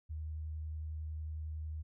sine tone with vibrato, 77.78 Hz, D#2, in tune, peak -38 dBFS, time 0.09-1.83 s, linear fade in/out 20 ms, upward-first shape sine, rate 11 Hz, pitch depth 12 cents each way, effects none

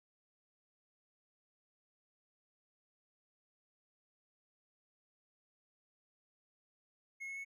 triangle tone with pitch steps, 2170 / 2186 / 2203 Hz, C#7 / C#7 / C#7, -37 / -25 / -11 cents, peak -40 dBFS, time 7.2-7.449 s, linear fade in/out 20 ms, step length 83 ms, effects none

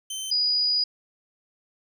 20% pulse / sine tone pair in turn, 3088 / 4917 Hz, G7 / D#8, -27 / -21 cents, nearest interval minor sixth, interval 806 cents, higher second, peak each -25 / -20 dBFS, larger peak second, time 0.1-0.31 / 0.31-0.84 s, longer second, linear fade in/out 5 ms, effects none

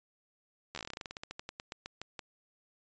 slowing click train, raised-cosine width 0.2 ms, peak -23 dBFS, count 24, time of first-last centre 0.75-2.192 s, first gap 12 ms, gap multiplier 1.13, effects resampled to 16000 Hz

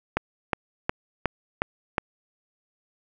click train, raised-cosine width 0.5 ms, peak -7 dBFS, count 6, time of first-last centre 0.17-1.982 s, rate 2.76 Hz, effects none

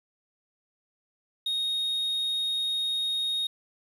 sine tone, 3729 Hz, A#7, in tune, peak -23 dBFS, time 1.46-3.47 s, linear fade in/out 5 ms, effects tanh soft clip ceiling -25 dBFS + 9-bit

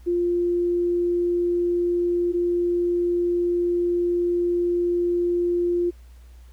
sine tone pair in turn, 349.2 / 349.2 Hz, F4 / F4, 0 / 0 cents, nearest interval unison, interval 0 cents, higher neither, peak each -19 dBFS, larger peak neither, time 0.06-2.33 / 2.33-5.91 s, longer second, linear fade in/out 20 ms, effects added 60 Hz sine -43 dBFS peak until 6.52 s + pink hiss -60 dBFS RMS until 6.52 s

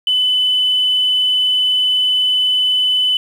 sine tone, 3008 Hz, F#7, 28 cents sharp, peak -11 dBFS, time 0.07-3.17 s, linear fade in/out 2 ms, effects tanh soft clip ceiling -7 dBFS + 7-bit

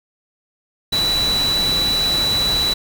sine tone in noise, 3951 Hz, B7, in tune, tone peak -16 dBFS, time 0.92-2.74 s, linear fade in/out 10 ms, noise pink, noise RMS -25 dBFS, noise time 0.92-2.74 s, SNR +6 dB, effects none

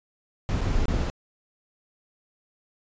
brown noise with dropouts, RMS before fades -24 dBFS, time 0.49-1.1 s, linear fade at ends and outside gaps 0 ms, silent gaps 0.609-0.613 / 0.855-0.882 s, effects resampled to 16000 Hz

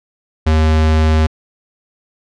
square tone, 78.5 Hz, D#2, 16 cents sharp, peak -10 dBFS, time 0.46-1.27 s, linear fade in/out 10 ms, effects low-pass 5000 Hz 12 dB/octave

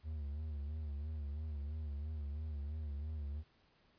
triangle tone with vibrato, 74.6 Hz, D2, 28 cents sharp, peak -37 dBFS, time 0.03-3.44 s, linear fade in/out 50 ms, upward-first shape sine, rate 3 Hz, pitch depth 91 cents each way, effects pink hiss -71 dBFS RMS until 3.98 s + resampled to 11025 Hz

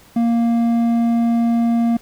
sine tone with hard clipping, 233.1 Hz, A#3, in tune, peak -15 dBFS, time 0.16-1.97 s, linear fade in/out 5 ms, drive 6 dB, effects pink hiss -48 dBFS RMS until 2.01 s

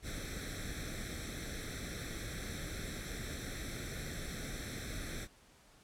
pink noise with comb filter, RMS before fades -42 dBFS, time 0.02-5.28 s, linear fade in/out 50 ms, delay 0.52 ms, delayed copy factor +0.9, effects pink hiss -63 dBFS RMS until 5.83 s + low-pass 11000 Hz 12 dB/octave

